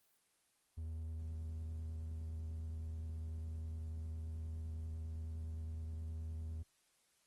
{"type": "tone with vibrato", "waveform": "triangle", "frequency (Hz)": 80.1, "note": "E2", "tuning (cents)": -49, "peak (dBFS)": -39, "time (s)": [0.77, 6.63], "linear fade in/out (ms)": 10, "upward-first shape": "sine", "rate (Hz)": 9.8, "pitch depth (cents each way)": 15, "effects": ["white hiss -75 dBFS RMS until 7.26 s", "Opus 24 kbps"]}